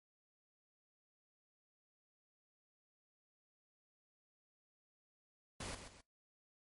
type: noise with echo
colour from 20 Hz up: pink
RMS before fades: -45 dBFS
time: 5.6-5.75 s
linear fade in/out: 5 ms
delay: 130 ms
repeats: 2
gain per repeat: -8 dB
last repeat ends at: 6.01 s
effects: noise-tail reverb RT60 0.2 s tail -23 dB re dry + MP3 48 kbps